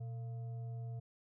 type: tone with frequency modulation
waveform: sine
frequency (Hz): 120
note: B2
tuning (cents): -49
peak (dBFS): -40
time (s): 0-1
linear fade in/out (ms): 10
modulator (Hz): 570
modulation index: 0.23
effects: none